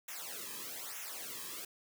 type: noise with flanger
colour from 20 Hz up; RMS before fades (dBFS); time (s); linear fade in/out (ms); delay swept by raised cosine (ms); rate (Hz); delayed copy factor
white; -44; 0.08-1.65; 5; 0.22 to 1.42; 1.1; -0.9
effects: none